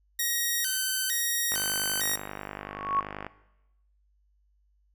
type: tone with vibrato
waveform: 5% pulse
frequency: 1696 Hz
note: G#6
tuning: 36 cents sharp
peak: -16 dBFS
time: 0.19-2.16 s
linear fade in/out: 5 ms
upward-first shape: square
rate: 1.1 Hz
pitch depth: 180 cents each way
type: click train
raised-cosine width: 0.5 ms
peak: -20 dBFS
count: 89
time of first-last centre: 1.52-3.266 s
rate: 50.4 Hz
type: tone with exponential growth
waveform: sine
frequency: 1108.7 Hz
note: C#6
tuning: in tune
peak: -19 dBFS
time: 2.58-3 s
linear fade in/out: 5 ms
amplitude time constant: 91 ms
effects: noise-tail reverb RT60 0.9 s tail -17 dB re dry + added 50 Hz sine -64 dBFS peak until 4.94 s